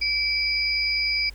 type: tone pair together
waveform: sine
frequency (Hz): 2315 / 4905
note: D7 / D#8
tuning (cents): -25 / -26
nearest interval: octave + minor second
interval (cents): 1299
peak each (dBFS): -24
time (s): 0.01-1.3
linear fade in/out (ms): 10
effects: added 50 Hz sine -39 dBFS peak until 1.34 s + pink hiss -53 dBFS RMS until 1.34 s